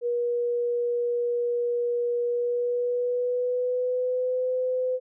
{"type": "tone with pitch glide", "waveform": "sine", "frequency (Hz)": [480, 508.5], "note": ["B4", "C5"], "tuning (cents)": [-49, -50], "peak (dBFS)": -23, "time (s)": [0.01, 5], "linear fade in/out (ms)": 50, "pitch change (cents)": 99, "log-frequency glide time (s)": [2.24, 4.52], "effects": []}